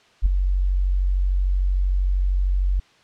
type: tone with ADSR envelope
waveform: sine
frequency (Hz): 46.56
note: F#1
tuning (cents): +12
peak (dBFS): -10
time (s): 0.22-2.8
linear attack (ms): 37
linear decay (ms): 10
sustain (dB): -7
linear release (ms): 8
effects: white hiss -55 dBFS RMS until 3.03 s + low-pass 4000 Hz 12 dB/octave